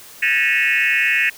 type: tone with frequency modulation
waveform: sine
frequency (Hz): 2194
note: C#7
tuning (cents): -18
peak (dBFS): -13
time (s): 0.22-1.3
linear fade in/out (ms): 10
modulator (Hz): 140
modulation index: 3.7
effects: tanh soft clip ceiling -9 dBFS + white hiss -41 dBFS RMS until 1.37 s